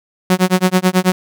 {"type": "tone with tremolo", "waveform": "sawtooth", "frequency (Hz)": 184.2, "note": "F#3", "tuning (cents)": -7, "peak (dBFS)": -4, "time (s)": [0.3, 1.12], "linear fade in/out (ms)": 0, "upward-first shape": "sine", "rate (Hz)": 9.2, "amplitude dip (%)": 100, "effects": []}